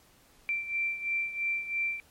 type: beating tone pair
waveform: sine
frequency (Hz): 2349 / 2352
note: D7 / D7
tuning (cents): 0 / +2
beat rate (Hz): 3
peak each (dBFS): -30 / -35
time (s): 0.49-2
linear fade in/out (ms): 0
effects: pink hiss -61 dBFS RMS until 2.1 s + MP3 64 kbps

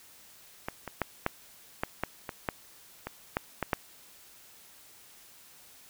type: clicks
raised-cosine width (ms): 0.5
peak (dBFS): -17 / -22 / -12 / -11 / -13 / -13 / -20 / -13 / -20 / -12 / -14 / -10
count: 12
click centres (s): 0.685 / 0.877 / 1.017 / 1.264 / 1.835 / 2.036 / 2.292 / 2.488 / 3.07 / 3.369 / 3.627 / 3.732
effects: white hiss -55 dBFS RMS until 5.89 s

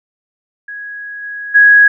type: tone with level steps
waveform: sine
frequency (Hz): 1661.2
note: G#6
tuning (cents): 0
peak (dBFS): -24 / -22 / -3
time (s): 0.68-1.88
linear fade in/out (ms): 5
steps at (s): 1.22 / 1.54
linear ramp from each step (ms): 20
effects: none

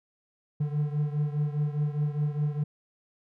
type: beating tone pair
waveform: triangle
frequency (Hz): 146.83 / 151.73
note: D3 / D#3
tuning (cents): 0 / -43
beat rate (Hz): 4.9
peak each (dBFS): -25 / -29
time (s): 0.6-2.64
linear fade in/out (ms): 10
effects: none

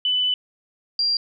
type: tone pair in turn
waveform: sine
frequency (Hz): 2996 / 4756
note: F#7 / D8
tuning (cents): +21 / +21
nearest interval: minor sixth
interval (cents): 800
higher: second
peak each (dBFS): -18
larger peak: neither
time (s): 0.05-0.34 / 0.99-1.17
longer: first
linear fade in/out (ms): 2
effects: none

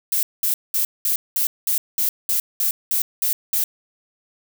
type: noise bursts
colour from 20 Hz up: violet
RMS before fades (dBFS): -20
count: 12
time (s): 0.12-3.64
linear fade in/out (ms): 2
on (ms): 110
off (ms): 200
effects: none

